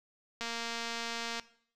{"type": "click train", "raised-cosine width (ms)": 0.2, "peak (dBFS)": -20, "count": 230, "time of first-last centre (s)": [0.41, 1.397], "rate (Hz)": 232, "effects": ["noise-tail reverb RT60 0.6 s tail -18 dB re dry"]}